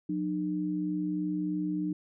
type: tone pair together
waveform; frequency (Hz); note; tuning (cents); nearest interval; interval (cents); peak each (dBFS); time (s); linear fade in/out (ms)
sine; 180.46 / 303.5; F#3 / D#4; -43 / -43; major sixth; 900; -33 / -30; 0.09-1.93; 5
effects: none